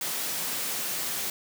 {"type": "high-pass noise", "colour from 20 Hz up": "white", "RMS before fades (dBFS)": -31, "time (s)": [0.01, 1.3], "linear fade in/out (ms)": 2, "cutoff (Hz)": 120, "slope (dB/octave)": 48, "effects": []}